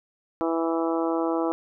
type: harmonic tone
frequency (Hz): 164.81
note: E3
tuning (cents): 0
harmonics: 2 / 3 / 4 / 5 / 6 / 7 / 8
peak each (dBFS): -25 / -29 / -31 / -33 / -35 / -36 / -37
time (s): 0.41-1.52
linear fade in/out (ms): 0
effects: none